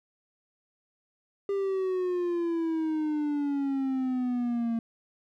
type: exponential sweep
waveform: triangle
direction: down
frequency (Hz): 400 to 227.9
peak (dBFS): -24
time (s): 1.49-4.79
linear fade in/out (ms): 2
effects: none